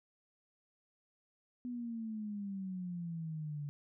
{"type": "exponential sweep", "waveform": "sine", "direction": "down", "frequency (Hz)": [248.5, 143.3], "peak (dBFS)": -38, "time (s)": [1.65, 3.69], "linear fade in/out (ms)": 0, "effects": []}